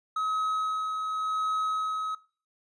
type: tone with tremolo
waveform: triangle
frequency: 1276 Hz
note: D#6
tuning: 43 cents sharp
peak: -23 dBFS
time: 0.16-2.15 s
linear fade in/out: 5 ms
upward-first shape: sine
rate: 0.9 Hz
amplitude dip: 35%
effects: noise-tail reverb RT60 0.4 s tail -21 dB re dry + resampled to 24000 Hz